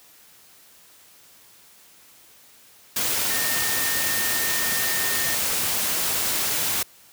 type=tone in noise; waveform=sine; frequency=1827 Hz; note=A#6; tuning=35 cents flat; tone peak=-29 dBFS; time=3.3-5.35 s; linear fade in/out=5 ms; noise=white; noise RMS=-24 dBFS; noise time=2.96-6.83 s; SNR=-8 dB; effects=white hiss -52 dBFS RMS until 7.12 s + high-pass 60 Hz 12 dB/octave